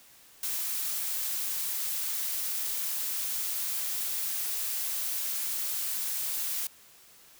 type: noise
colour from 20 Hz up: blue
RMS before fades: -32 dBFS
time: 0.43-6.67 s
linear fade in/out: 2 ms
effects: white hiss -56 dBFS RMS until 7.39 s